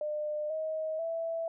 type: tone with pitch steps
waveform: sine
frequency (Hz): 602 / 630.5 / 660.3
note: D5 / D#5 / E5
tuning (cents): +43 / +23 / +3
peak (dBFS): -31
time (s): 0.01-1.48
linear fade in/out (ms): 2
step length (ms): 490
effects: none